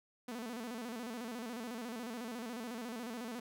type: tone with vibrato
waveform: sawtooth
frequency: 234.4 Hz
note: A#3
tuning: 10 cents sharp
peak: -37 dBFS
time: 0.28-3.4 s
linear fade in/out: 5 ms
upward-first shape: square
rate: 14 Hz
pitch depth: 100 cents each way
effects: none